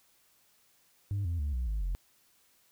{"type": "tone with pitch steps", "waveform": "sine", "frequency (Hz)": [100.1, 85.15, 72.44, 61.62, 52.42, 44.59], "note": ["G2", "F2", "D2", "B1", "G#1", "F1"], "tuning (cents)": [37, -43, -23, -3, 17, 37], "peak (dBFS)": -27, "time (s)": [1.11, 1.95], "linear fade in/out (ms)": 0, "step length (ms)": 140, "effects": ["tanh soft clip ceiling -28 dBFS", "white hiss -67 dBFS RMS until 2.71 s"]}